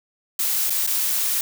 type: noise with dropouts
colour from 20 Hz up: blue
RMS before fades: -22 dBFS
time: 0.39-1.41 s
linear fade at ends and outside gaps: 2 ms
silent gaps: 0.697-0.704 / 0.866-0.873 s
effects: none